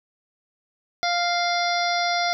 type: harmonic tone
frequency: 698.5 Hz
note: F5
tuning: in tune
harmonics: 1 / 2 / 3 / 5 / 6 / 7 / 8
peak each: -23 / -29 / -28 / -32 / -33 / -31 / -33 dBFS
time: 1.03-2.33 s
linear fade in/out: 0 ms
effects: none